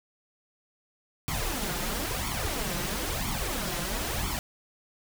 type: noise with flanger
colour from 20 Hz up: pink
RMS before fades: -31 dBFS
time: 1.28-4.39 s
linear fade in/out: 0 ms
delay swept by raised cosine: 0.89 to 5.79 ms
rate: 1 Hz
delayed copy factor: +0.75
effects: none